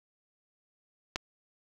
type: clicks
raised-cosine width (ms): 0.2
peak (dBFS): -13 / -25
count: 2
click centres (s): 1.159 / 1.162
effects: none